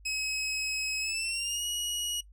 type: tone with pitch glide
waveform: 20% pulse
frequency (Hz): 2557 to 2903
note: D#7 to F#7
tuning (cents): +47 to -34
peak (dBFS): -25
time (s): 0.05-2.21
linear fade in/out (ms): 10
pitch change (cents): +219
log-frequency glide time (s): 1-1.65
effects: noise-tail reverb RT60 0.1 s tail -20 dB re dry + added 50 Hz sine -51 dBFS peak until 2.32 s